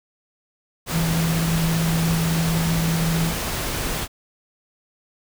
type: tone in noise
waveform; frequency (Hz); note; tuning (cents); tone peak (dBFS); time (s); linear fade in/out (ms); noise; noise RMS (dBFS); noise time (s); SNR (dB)
sine; 164.3; E3; -5; -19; 0.91-3.33; 50; pink; -26; 0.86-4.08; +4
effects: none